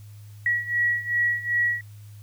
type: beating tone pair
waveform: sine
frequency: 1920 / 1922.6 Hz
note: B6 / B6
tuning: -49 / -47 cents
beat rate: 2.6 Hz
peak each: -26 / -23 dBFS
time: 0.46-1.81 s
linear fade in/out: 2 ms
effects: added 104 Hz sine -41 dBFS peak until 2.22 s + white hiss -58 dBFS RMS until 2.22 s